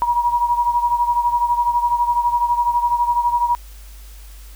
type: beating tone pair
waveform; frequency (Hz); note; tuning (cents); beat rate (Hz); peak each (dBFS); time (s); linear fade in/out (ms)
sine; 955 / 967; A#5 / B5; +42 / -37; 12; -16 / -21; 0.02-3.55; 0
effects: added 50 Hz sine -36 dBFS peak until 4.55 s + white hiss -47 dBFS RMS until 4.55 s